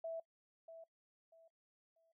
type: tone with echo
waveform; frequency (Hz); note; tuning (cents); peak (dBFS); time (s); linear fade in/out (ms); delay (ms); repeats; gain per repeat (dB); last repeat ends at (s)
sine; 657; E5; -6; -40; 0.04-0.2; 5; 640; 3; -11; 2.12
effects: noise-tail reverb RT60 0.1 s tail -22 dB re dry